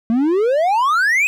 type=exponential sweep; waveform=triangle; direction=up; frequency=220 to 2581 Hz; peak=-11 dBFS; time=0.1-1.27 s; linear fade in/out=0 ms; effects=none